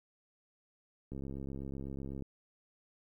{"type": "click train", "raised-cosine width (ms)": 3, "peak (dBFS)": -30, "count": 76, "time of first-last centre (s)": [1.12, 2.223], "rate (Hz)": 68, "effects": ["12-bit"]}